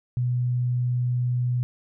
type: tone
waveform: sine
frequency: 123.5 Hz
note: B2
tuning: in tune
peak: -21 dBFS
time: 0.17-1.63 s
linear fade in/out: 0 ms
effects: none